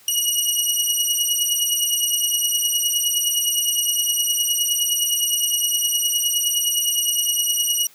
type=beating tone pair; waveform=15% pulse; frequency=2896 / 2905.7 Hz; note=F#7 / F#7; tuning=-38 / -32 cents; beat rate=9.7 Hz; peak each=-14 / -14 dBFS; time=0.08-7.87 s; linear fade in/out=2 ms; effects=white hiss -51 dBFS RMS until 7.94 s + high-pass 80 Hz 12 dB/octave